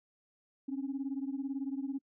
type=beating tone pair; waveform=sine; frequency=266.8 / 284.8 Hz; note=C4 / C#4; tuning=+34 / +47 cents; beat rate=18 Hz; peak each=-35 / -37 dBFS; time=0.68-1.99 s; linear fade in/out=10 ms; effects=noise-tail reverb RT60 0.1 s tail -25 dB re dry + tanh soft clip ceiling -28 dBFS